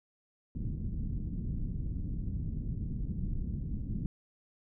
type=low-pass noise; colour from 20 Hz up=pink; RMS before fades=-35 dBFS; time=0.55-4.06 s; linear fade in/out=2 ms; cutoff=230 Hz; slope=24 dB/octave; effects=none